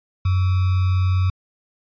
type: tone with sample-and-hold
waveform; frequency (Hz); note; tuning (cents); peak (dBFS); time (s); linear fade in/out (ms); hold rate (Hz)
sine; 92.5; F#2; 0; -15; 0.25-1.3; 5; 1225
effects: resampled to 11025 Hz